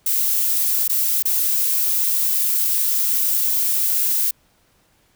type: noise with dropouts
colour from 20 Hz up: violet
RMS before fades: -19 dBFS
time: 0.06-4.31 s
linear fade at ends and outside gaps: 5 ms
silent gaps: 0.879-0.894 / 1.226-1.253 s
effects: pink hiss -60 dBFS RMS until 5.15 s